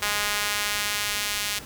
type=tone with high-pass filter sweep; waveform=sawtooth; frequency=207 Hz; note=G#3; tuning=5 cents flat; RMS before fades=-27 dBFS; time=0.02-1.59 s; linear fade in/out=5 ms; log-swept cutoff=1400 to 2600 Hz; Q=0.77; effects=pink hiss -42 dBFS RMS until 1.65 s